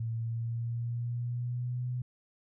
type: tone with pitch glide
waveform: sine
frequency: 114.1 to 124.43 Hz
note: A#2 to B2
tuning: -37 to +13 cents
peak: -31 dBFS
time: 0-2.02 s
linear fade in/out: 5 ms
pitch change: +150 cents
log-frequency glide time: 0.16-1.87 s
effects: none